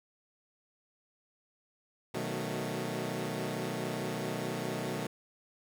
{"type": "chord", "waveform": "15% pulse", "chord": "B dominant seventh", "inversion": "none", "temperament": "equal with one note detuned", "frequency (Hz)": [124.91, 155.56, 185, 220], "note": ["B2", "D#3", "F#3", "A3"], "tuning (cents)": [20, 0, 0, 0], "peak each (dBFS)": -33, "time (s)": [2.14, 5.07], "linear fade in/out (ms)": 5, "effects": []}